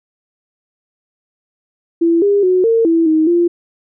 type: tone with pitch steps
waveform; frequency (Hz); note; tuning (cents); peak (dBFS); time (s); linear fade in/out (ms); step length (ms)
sine; 335.2 / 404.4 / 367.4 / 455.8 / 330.5 / 314.8 / 345.2; E4 / G#4 / F#4 / A#4 / E4 / D#4 / F4; +29 / -46 / -12 / -39 / +5 / +20 / -20; -9; 2.01-3.48; 10; 210
effects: none